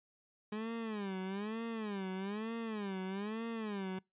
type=tone with vibrato; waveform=30% pulse; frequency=207.7 Hz; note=G#3; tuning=in tune; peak=-35 dBFS; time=0.52-3.99 s; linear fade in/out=5 ms; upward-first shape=sine; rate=1.1 Hz; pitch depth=180 cents each way; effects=noise-tail reverb RT60 0.2 s tail -26 dB re dry + resampled to 8000 Hz